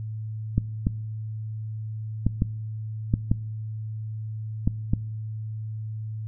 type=clicks; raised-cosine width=5 ms; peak=-8 dBFS; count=8; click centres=0.58 / 0.869 / 2.266 / 2.421 / 3.139 / 3.315 / 4.675 / 4.935 s; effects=noise-tail reverb RT60 0.9 s tail -22 dB re dry + added 109 Hz sine -30 dBFS peak until 6.27 s